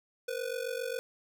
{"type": "ring-modulated tone", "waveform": "square", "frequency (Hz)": 493.9, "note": "B4", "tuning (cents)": 0, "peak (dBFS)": -31, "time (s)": [0.28, 0.99], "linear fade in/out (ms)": 0, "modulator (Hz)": 23.7, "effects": []}